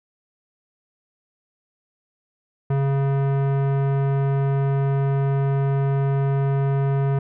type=tone with tanh clipping; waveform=sine; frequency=137.8 Hz; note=C#3; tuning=10 cents flat; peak=-20 dBFS; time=2.7-7.19 s; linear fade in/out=5 ms; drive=18 dB; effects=none